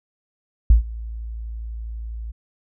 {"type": "tone with ADSR envelope", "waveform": "sine", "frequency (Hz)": 56.1, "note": "A1", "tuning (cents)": 34, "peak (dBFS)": -6, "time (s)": [0.7, 2.32], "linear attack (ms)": 3, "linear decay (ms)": 120, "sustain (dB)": -22, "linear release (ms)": 15, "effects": []}